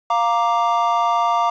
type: chord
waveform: triangle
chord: Bb major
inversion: second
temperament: equal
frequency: 698.5 / 932.3 / 1174.7 Hz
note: F5 / Bb5 / D6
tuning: 0 / 0 / 0 cents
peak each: -18 dBFS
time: 0.1-1.5 s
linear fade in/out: 5 ms
effects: resampled to 16000 Hz + 8-bit